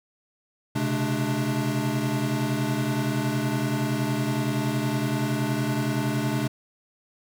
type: tone cluster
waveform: square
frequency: 125.7 / 136.4 / 214.4 / 294.5 Hz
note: B2 / C#3 / A3 / D4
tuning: +31 / -28 / -45 / +5 cents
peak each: -30 dBFS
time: 0.75-6.48 s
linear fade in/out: 10 ms
effects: none